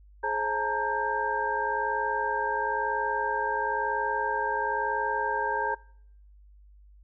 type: tone cluster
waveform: sine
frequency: 421.9 / 533 / 864 / 925 / 1586 Hz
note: G#4 / C5 / A5 / A#5 / G6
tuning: +27 / +32 / -32 / -14 / +20 cents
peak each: -34 / -36 / -35 / -29 / -32 dBFS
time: 0.23-5.75 s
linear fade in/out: 10 ms
effects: noise-tail reverb RT60 0.7 s tail -25 dB re dry + added 50 Hz sine -51 dBFS peak until 7.03 s